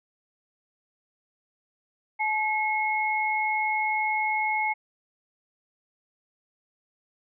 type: tone pair together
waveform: sine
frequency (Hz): 859.9 / 2171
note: A5 / C#7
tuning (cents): -40 / -37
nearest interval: octave + major third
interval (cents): 1603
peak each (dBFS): -26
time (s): 2.19-4.74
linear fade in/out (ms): 20
effects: none